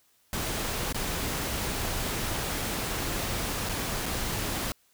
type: noise with dropouts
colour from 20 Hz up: pink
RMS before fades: -31 dBFS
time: 0.33-4.72 s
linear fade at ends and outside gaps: 1 ms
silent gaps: 0.926-0.945 / 3.69-3.694 / 4.058-4.062 s
effects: white hiss -66 dBFS RMS until 4.93 s